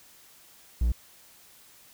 triangle tone, 59 Hz, A#1, 22 cents sharp, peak -19 dBFS, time 0.81-0.92 s, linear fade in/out 5 ms, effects white hiss -55 dBFS RMS until 1.93 s

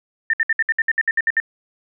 sine tone bursts, 1803 Hz, A6, 42 cents sharp, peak -14 dBFS, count 12, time 0.3-1.401 s, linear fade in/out 2 ms, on 34 ms, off 63 ms, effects none

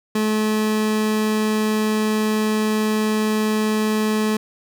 30% pulse tone, 215.4 Hz, A3, 37 cents flat, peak -15 dBFS, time 0.15-4.37 s, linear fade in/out 5 ms, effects none

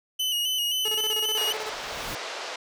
40% pulse tone with vibrato, 2951 Hz, F#7, 5 cents flat, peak -23 dBFS, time 0.19-1.53 s, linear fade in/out 10 ms, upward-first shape square, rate 3.8 Hz, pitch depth 42 cents each way
sawtooth tone with tremolo, 432.5 Hz, A4, 30 cents flat, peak -27 dBFS, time 0.85-1.7 s, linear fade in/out 5 ms, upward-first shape square, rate 16 Hz, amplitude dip 75%
pink noise with exponential growth, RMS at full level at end -34 dBFS, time 1.27-2.15 s, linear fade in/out 1 ms, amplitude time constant 190 ms
pink band-pass noise, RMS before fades -35 dBFS, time 1.37-2.56 s, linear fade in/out 5 ms, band 460 to 6000 Hz, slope 24 dB/octave
effects none

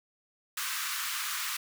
pink high-pass noise, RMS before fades -34 dBFS, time 0.57-1.57 s, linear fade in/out 5 ms, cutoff 1100 Hz, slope 48 dB/octave, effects none

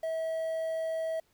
triangle tone with quantisation, 647 Hz, E5, 32 cents flat, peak -28 dBFS, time 0.03-1.2 s, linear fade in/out 5 ms, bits 9, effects pink hiss -70 dBFS RMS until 1.33 s

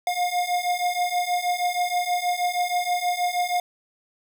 square beating tone pair, 709 / 715.3 Hz, F5 / F5, +26 / +41 cents, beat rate 6.3 Hz, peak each -27 / -25 dBFS, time 0.07-3.6 s, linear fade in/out 2 ms, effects none

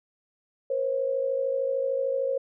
sine tone pair together, 484.2 / 537.5 Hz, B4 / C5, -34 / +47 cents, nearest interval major second, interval 181 cents, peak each -30 / -25 dBFS, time 0.7-2.38 s, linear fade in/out 5 ms, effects none

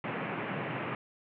pink band-pass noise, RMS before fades -36 dBFS, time 0.04-0.95 s, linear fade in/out 2 ms, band 120 to 2700 Hz, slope 48 dB/octave, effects none

